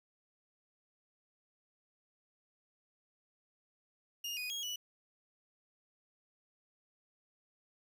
30% pulse tone with pitch steps, 2837 / 2481 / 3282 / 2952 Hz, F7 / D#7 / G#7 / F#7, +27 / -6 / -21 / -5 cents, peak -35 dBFS, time 4.24-4.76 s, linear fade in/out 5 ms, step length 130 ms, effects 11-bit

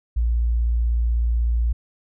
sine tone, 58.1 Hz, A#1, 5 cents flat, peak -17 dBFS, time 0.16-1.73 s, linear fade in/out 10 ms, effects none

